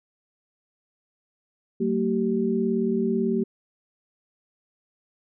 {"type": "tone cluster", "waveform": "sine", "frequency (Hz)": [188.8, 227, 384.8], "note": ["F#3", "A#3", "G4"], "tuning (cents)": [35, -46, -32], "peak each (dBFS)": [-28, -24, -25], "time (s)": [1.8, 3.44], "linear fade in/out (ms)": 10, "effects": []}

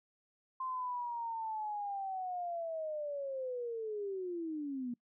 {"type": "linear sweep", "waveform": "sine", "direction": "down", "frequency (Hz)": [1047, 235.7], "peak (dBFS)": -36, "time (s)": [0.6, 4.94], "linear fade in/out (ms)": 5, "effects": ["noise-tail reverb RT60 0.1 s tail -24 dB re dry"]}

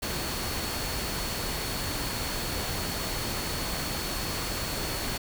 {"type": "tone in noise", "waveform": "sine", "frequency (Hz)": 4400, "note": "C#8", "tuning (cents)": -14, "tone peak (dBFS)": -39, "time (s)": [0.02, 5.18], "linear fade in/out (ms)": 10, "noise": "pink", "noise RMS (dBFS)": -32, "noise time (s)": [0.02, 5.18], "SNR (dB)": -10, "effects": []}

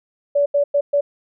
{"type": "tone bursts at uneven times", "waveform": "sine", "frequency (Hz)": 573, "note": "D5", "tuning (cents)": -43, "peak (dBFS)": -13, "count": 4, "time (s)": [[0.35, 0.46], [0.54, 0.64], [0.74, 0.81], [0.93, 1.01]], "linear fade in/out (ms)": 10, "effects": []}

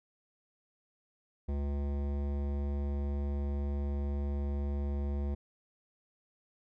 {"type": "tone with hard clipping", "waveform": "sine", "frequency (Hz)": 71, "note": "C#2", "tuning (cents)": 42, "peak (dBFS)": -33, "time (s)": [1.48, 5.35], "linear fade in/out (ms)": 10, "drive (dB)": 16, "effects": []}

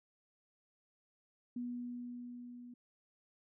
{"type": "tone with level ramp", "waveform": "sine", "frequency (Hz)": 243.6, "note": "B3", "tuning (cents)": -24, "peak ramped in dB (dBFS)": [-37, -49], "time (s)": [1.56, 2.74], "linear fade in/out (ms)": 5, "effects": []}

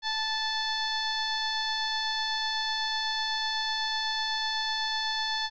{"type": "tone with frequency modulation", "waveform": "sine", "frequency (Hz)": 2626, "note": "E7", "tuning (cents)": -7, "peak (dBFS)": -27, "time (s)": [0.02, 5.5], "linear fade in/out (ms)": 50, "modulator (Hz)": 874, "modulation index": 2.6, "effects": []}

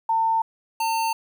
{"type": "tone pair in turn", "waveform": ["sine", "square"], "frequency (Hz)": [900, 900], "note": ["A5", "A5"], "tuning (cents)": [39, 39], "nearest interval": "unison", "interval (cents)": 0, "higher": "neither", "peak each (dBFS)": [-18, -22], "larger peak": "first", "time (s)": [[0.09, 0.42], [0.8, 1.13]], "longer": "neither", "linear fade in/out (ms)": 5, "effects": ["9-bit"]}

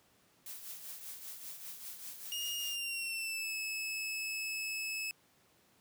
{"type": "noise with tremolo", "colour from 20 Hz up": "blue", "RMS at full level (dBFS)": -44, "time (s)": [0.46, 2.76], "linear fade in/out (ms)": 2, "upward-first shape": "triangle", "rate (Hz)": 5.1, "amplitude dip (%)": 60}
{"type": "tone with pitch glide", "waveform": "sawtooth", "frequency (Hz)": [2848, 2597], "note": ["F7", "E7"], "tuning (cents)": [33, -26], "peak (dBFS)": -33, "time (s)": [2.32, 5.11], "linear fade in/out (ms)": 0, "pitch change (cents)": -159, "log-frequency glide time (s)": [2.58, 3.54]}
{"effects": ["pink hiss -68 dBFS RMS until 5.8 s", "high-pass 100 Hz 12 dB/octave"]}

